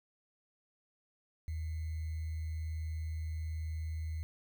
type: tone with sample-and-hold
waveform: sine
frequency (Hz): 79.4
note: D#2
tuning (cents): +36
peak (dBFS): -35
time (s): 1.48-4.23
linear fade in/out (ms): 0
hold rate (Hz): 2100
effects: none